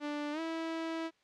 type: tone with pitch glide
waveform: sawtooth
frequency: 294.2 to 326.4 Hz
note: D4 to E4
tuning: +3 to -17 cents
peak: -31 dBFS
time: 0-1.11 s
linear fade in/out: 50 ms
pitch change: +180 cents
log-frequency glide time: 0.32-0.4 s
effects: white hiss -71 dBFS RMS until 1.23 s + low-pass 4000 Hz 12 dB/octave